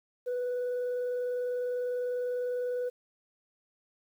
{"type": "tone with vibrato", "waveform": "sine", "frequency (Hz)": 493.9, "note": "B4", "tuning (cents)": 0, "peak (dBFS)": -27, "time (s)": [0.26, 2.9], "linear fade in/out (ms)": 20, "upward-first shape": "square", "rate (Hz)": 20, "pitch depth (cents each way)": 13, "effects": ["tanh soft clip ceiling -28 dBFS", "10-bit"]}